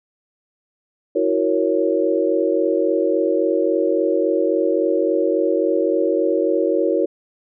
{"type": "chord", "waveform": "sine", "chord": "F# dominant seventh", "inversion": "third", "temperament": "equal with one note detuned", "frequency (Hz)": [326.4, 370, 466.2, 554.4], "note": ["E4", "F#4", "A#4", "C#5"], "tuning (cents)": [-17, 0, 0, 0], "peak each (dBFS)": -21, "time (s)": [1.15, 7.06], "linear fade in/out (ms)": 10, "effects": []}